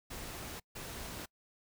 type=noise bursts at uneven times; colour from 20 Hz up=pink; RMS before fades=-44 dBFS; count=2; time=0.1-0.6 / 0.75-1.26 s; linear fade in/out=10 ms; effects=noise-tail reverb RT60 0.1 s tail -25 dB re dry